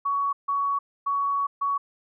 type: tone bursts at uneven times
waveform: sine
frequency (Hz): 1122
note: C#6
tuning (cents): +21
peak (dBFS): -22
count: 4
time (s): 0.05-0.33 / 0.48-0.79 / 1.06-1.47 / 1.61-1.78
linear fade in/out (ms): 10
effects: none